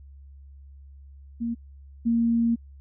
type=tone pair in turn; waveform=sine; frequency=233.1 / 232.1 Hz; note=A#3 / A#3; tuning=0 / -7 cents; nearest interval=unison; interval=7 cents; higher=first; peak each=-25 / -19 dBFS; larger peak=second; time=1.4-1.55 / 2.05-2.56 s; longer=second; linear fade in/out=20 ms; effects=added 69 Hz sine -44 dBFS peak until 2.8 s